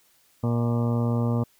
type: harmonic tone with a mistuned harmonic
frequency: 118.4 Hz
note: A#2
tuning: 27 cents sharp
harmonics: 1 / 2 / 3 / 4 / 5 / 6 / 7 / 8 / 9 / 10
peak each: -23 / -26 / -38 / -33 / -36 / -43 / -41 / -43 / -43 / -42 dBFS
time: 0.43-1.44 s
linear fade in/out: 10 ms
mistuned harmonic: 6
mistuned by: -56 cents
effects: white hiss -62 dBFS RMS until 1.59 s